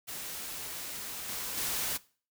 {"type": "noise with level steps", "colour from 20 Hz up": "white", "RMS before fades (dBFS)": [-40, -37, -33], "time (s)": [0.07, 1.98], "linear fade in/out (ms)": 20, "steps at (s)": [1.28, 1.57], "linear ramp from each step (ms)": 5, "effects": ["noise-tail reverb RT60 0.4 s tail -20 dB re dry"]}